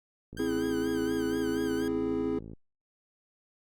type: click train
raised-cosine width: 3 ms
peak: -31 dBFS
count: 122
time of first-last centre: 0.33-2.534 s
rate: 54.9 Hz
type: tone with vibrato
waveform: sawtooth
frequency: 1560 Hz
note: G6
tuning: 9 cents flat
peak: -38 dBFS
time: 0.37-1.88 s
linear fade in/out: 2 ms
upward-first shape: sine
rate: 4.2 Hz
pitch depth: 83 cents each way
type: chord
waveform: triangle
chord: C augmented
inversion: none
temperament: equal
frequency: 261.6 / 329.6 / 415.3 Hz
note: C4 / E4 / G#4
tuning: 0 / 0 / 0 cents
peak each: -30 dBFS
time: 0.39-2.39 s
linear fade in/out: 5 ms
effects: Opus 48 kbps